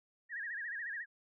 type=tone with vibrato; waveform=sine; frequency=1760 Hz; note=A6; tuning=in tune; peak=-38 dBFS; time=0.29-1.06 s; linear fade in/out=50 ms; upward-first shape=sine; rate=14 Hz; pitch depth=150 cents each way; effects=none